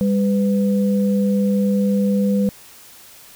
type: tone pair together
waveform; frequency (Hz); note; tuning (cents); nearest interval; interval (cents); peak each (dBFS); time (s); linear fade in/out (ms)
sine; 200 / 499.6; G3 / B4; +35 / +20; octave + major third; 1585; -15 / -23; 0.01-2.49; 0
effects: white hiss -44 dBFS RMS until 3.35 s